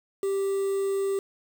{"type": "tone with quantisation", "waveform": "triangle", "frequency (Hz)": 392, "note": "G4", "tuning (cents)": 0, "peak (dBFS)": -22, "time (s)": [0.23, 1.19], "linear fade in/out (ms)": 2, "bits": 7, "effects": []}